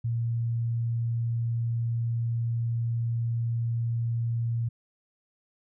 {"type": "tone", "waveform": "sine", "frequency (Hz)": 116.54, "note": "A#2", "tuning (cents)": 0, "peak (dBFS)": -25, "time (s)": [0.04, 4.69], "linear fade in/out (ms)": 10, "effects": []}